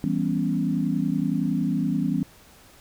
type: chord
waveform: sine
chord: C# half-diminished seventh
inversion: first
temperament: equal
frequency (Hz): 164.81 / 196 / 246.9 / 277.2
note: E3 / G3 / B3 / C#4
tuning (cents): 0 / 0 / 0 / 0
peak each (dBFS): -27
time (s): 0.04-2.23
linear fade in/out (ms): 0
effects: pink hiss -52 dBFS RMS until 2.8 s